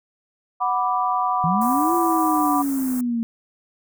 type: chord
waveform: sine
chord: B minor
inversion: second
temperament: equal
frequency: 740 / 987.8 / 1174.7 Hz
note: F#5 / B5 / D6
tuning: 0 / 0 / 0 cents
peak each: -23 dBFS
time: 0.6-2.63 s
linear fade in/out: 20 ms
type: linear two-way sweep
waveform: sine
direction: up then down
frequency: 155.56 to 344 to 226.9 Hz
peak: -20 dBFS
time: 1.44-3.23 s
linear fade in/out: 0 ms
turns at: 1.94 s
type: band-stop noise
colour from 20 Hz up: white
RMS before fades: -34 dBFS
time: 1.61-3.01 s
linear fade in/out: 5 ms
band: 1500 to 7400 Hz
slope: 24 dB/octave
effects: none